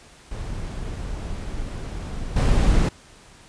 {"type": "noise with level steps", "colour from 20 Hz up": "brown", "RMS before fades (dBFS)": [-30, -17], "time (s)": [0.31, 2.89], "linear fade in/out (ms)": 5, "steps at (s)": 2.36, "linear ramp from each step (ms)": 5, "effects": ["pink hiss -49 dBFS RMS until 3.48 s", "resampled to 22050 Hz"]}